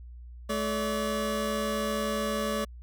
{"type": "tone pair together", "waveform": "25% pulse", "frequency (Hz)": [215.1, 572.9], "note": ["A3", "D5"], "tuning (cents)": [-39, -43], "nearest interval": "octave + perfect fourth", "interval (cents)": 1696, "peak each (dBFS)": -27, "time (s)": [0.49, 2.65], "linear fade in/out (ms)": 10, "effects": ["added 60 Hz sine -42 dBFS peak until 2.82 s"]}